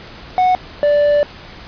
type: tone pair in turn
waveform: triangle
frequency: 736 / 585.1 Hz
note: F#5 / D5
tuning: -9 / -7 cents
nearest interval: major third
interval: 398 cents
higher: first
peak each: -8 dBFS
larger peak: neither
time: 0.38-0.55 / 0.83-1.23 s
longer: second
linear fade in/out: 0 ms
effects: pink hiss -36 dBFS RMS until 1.67 s + resampled to 11025 Hz